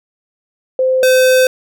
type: tone pair in turn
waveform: sine / square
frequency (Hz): 518 / 513.8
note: C5 / C5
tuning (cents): -17 / -32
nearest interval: unison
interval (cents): 15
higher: first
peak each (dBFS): -10 / -8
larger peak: second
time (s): 0.79-1.03 / 1.03-1.47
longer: second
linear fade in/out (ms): 2
effects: none